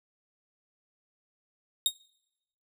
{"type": "tone with exponential decay", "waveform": "sawtooth", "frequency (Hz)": 3729, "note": "A#7", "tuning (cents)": 0, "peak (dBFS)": -15, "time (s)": [1.86, 1.94], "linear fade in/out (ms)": 1, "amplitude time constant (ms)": 17, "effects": ["noise-tail reverb RT60 0.9 s tail -26 dB re dry"]}